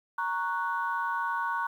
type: chord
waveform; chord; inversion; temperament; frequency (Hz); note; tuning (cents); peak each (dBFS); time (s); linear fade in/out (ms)
sine; F# major; first; equal; 932.3 / 1108.7 / 1480; A#5 / C#6 / F#6; 0 / 0 / 0; -31 / -32 / -32; 0.18-1.67; 5
effects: tanh soft clip ceiling -18 dBFS + 10-bit

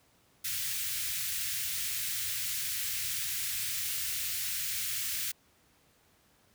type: band-stop noise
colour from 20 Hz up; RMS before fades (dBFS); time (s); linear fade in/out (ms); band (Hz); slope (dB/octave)
white; -34; 0.44-5.32; 10; 130 to 1700; 24
effects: pink hiss -66 dBFS RMS until 6.54 s + high-pass 60 Hz 12 dB/octave

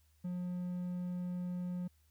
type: tone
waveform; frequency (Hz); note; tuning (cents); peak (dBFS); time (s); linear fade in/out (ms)
triangle; 178.8; F3; +41; -34; 0.24-1.88; 10
effects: added 76 Hz sine -67 dBFS peak until 2.1 s + white hiss -75 dBFS RMS until 2.1 s

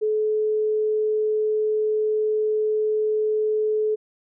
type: tone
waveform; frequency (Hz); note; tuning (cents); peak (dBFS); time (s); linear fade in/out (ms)
sine; 429.6; A4; -41; -19; 0.01-3.96; 20
effects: none

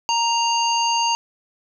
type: harmonic tone with a mistuned harmonic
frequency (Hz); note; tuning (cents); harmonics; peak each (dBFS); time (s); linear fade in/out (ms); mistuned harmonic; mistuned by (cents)
932.3; A#5; 0; 1 / 3 / 5 / 7; -19 / -24 / -26 / -27; 0.09-1.15; 0; 7; -33
effects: none

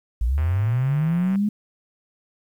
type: linear sweep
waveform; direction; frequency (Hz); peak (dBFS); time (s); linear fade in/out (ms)
sine; up; 52.7 to 212.8; -18; 0.21-1.49; 5
type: click train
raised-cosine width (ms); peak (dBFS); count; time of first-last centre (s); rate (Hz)
0.5; -24; 129; 0.38-1.357; 131
effects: 9-bit

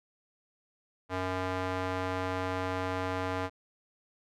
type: tone with band-pass filter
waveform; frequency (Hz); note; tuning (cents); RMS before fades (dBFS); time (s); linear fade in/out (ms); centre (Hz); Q
square; 92.5; F#2; 0; -33; 1.09-3.5; 50; 1000; 0.73
effects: none

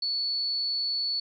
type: tone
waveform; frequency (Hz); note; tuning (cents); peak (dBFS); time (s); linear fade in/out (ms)
sine; 4435; C#8; 0; -26; 0.02-1.2; 5
effects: none

